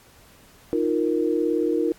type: chord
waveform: sine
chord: Eb suspended second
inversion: none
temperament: equal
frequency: 311.1 / 349.2 / 466.2 Hz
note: Eb4 / F4 / Bb4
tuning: 0 / 0 / 0 cents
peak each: -24 dBFS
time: 0.73-1.92 s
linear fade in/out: 0 ms
effects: pink hiss -53 dBFS RMS until 1.98 s + AAC 64 kbps